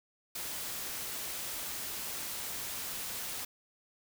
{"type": "noise", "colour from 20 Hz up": "white", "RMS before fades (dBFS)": -39, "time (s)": [0.35, 3.45], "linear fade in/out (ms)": 5, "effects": []}